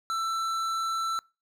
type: tone with tanh clipping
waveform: sine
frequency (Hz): 1333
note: E6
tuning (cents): +19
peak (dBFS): -29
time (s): 0.1-1.19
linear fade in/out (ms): 0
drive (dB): 14
effects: noise-tail reverb RT60 0.3 s tail -25 dB re dry